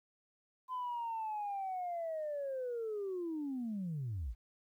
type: linear sweep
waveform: sine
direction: down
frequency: 1027 to 46.25 Hz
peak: -35 dBFS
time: 0.68-4.35 s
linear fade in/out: 50 ms
effects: tanh soft clip ceiling -33 dBFS + 12-bit